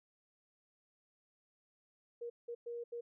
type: tone bursts at uneven times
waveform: sine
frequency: 473.1 Hz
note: A#4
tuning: 26 cents sharp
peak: -40 dBFS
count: 4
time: 2.21-2.3 / 2.48-2.55 / 2.66-2.84 / 2.92-3.01 s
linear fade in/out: 10 ms
effects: none